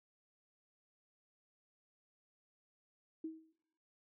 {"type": "tone with exponential decay", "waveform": "sine", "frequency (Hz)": 320, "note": "D#4", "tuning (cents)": 49, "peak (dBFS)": -37, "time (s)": [3.24, 3.53], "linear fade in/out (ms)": 5, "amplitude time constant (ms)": 63, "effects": ["noise-tail reverb RT60 0.9 s tail -23 dB re dry"]}